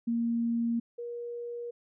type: tone pair in turn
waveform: sine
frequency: 233.1 / 476 Hz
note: A#3 / A#4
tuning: 0 / +36 cents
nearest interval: octave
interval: 1236 cents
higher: second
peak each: -26 / -35 dBFS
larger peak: first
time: 0.07-0.8 / 0.98-1.71 s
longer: neither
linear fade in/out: 10 ms
effects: none